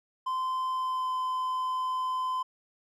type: tone with pitch glide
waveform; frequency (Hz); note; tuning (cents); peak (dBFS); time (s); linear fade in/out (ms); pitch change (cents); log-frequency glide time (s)
triangle; 1033 to 1024.7; C6 to C6; -22 to -36; -26; 0.26-2.43; 10; -14; 0.7-1.12
effects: none